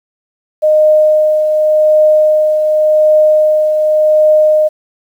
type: tone with tremolo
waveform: sine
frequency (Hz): 615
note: D#5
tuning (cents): -20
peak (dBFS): -4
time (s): 0.62-4.69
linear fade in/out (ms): 20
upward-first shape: triangle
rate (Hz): 0.88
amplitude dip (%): 45
effects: 7-bit